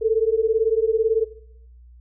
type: beating tone pair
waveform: sine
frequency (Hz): 436.2 / 454.2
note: A4 / A#4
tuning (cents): -15 / -45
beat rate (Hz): 18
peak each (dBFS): -19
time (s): 0.01-1.25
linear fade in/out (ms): 20
effects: noise-tail reverb RT60 0.7 s tail -18 dB re dry + added 60 Hz sine -44 dBFS peak until 2 s